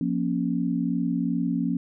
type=chord; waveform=sine; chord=Bb minor; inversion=second; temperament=equal with one note detuned; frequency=174.61 / 237.2 / 277.2 Hz; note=F3 / Bb3 / Db4; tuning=0 / +30 / 0 cents; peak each=-27 dBFS; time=0.01-1.77 s; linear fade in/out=2 ms; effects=none